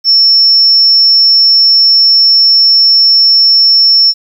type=tone; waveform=sine; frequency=5400 Hz; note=E8; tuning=41 cents sharp; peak=-3 dBFS; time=0.04-4.14 s; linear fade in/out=50 ms; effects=7-bit